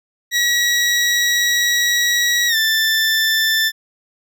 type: tone with pitch glide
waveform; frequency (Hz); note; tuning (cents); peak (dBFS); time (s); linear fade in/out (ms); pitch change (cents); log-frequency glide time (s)
20% pulse; 1919 to 1769.9; A#6 to A6; +50 to +10; -9; 0.31-3.72; 50; -140; 2.48-2.56
effects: none